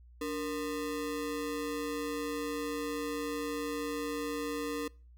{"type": "ring-modulated tone", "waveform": "square", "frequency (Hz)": 378.6, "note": "F#4", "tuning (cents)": 40, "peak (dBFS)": -31, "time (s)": [0.21, 4.88], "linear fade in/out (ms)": 5, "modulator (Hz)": 87.8, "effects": ["noise-tail reverb RT60 0.4 s tail -26 dB re dry", "added 60 Hz sine -53 dBFS peak until 5.17 s"]}